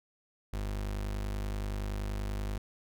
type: tone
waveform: 35% pulse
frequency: 50.5 Hz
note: G#1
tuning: 48 cents flat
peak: -31 dBFS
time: 0.53-2.58 s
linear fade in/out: 5 ms
effects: none